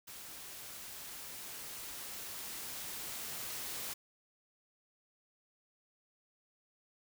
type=noise with level ramp; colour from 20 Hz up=white; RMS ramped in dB=-49 to -41 dBFS; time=0.07-3.94 s; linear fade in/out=10 ms; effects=none